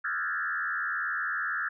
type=tone with frequency modulation; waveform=sine; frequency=1533 Hz; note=G6; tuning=39 cents flat; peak=-28 dBFS; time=0.04-1.69 s; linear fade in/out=10 ms; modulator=80.9 Hz; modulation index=2.9; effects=none